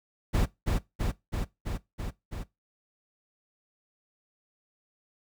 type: noise with echo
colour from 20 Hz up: brown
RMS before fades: -24 dBFS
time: 0.33-0.46 s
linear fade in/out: 20 ms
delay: 330 ms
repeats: 6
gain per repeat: -2 dB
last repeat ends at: 2.44 s
effects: noise-tail reverb RT60 0.2 s tail -20 dB re dry